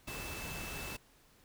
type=tone in noise; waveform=sine; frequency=2637 Hz; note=E7; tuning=in tune; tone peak=-46 dBFS; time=0.07-0.97 s; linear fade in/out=10 ms; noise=pink; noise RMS=-43 dBFS; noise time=0.07-0.97 s; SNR=-6 dB; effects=pink hiss -65 dBFS RMS until 1.44 s